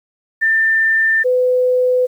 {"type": "tone pair in turn", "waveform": "sine", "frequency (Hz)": [1789, 502.9], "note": ["A6", "B4"], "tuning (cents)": [28, 31], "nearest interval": "octave + minor seventh", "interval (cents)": 2197, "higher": "first", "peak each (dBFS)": -11, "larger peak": "neither", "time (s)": [[0.41, 1.24], [1.24, 2.07]], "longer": "neither", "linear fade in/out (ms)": 20, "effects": ["8-bit"]}